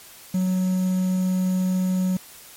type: tone with quantisation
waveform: triangle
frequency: 185.1 Hz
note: F#3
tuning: 1 cent sharp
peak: -17 dBFS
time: 0.34-2.17 s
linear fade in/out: 5 ms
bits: 7
effects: white hiss -45 dBFS RMS until 2.56 s + MP3 64 kbps